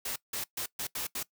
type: noise bursts at uneven times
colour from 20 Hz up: white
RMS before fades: -35 dBFS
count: 6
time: 0.05-0.16 / 0.33-0.44 / 0.57-0.66 / 0.79-0.87 / 0.95-1.07 / 1.15-1.23 s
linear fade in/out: 5 ms
effects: noise-tail reverb RT60 0.1 s tail -20 dB re dry